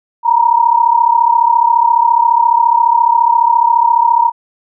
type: tone pair together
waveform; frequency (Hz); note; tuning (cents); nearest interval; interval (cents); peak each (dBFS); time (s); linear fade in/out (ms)
sine; 924 / 958.5; A#5 / A#5; -16 / +48; minor second; 64; -10; 0.23-4.32; 50
effects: none